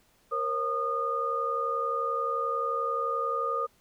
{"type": "tone cluster", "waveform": "sine", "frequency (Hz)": [467.6, 539, 1225], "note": ["A#4", "C#5", "D#6"], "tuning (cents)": [5, -49, -27], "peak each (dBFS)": [-33, -35, -28], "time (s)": [0.31, 3.67], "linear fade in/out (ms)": 20, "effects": ["pink hiss -65 dBFS RMS until 3.8 s"]}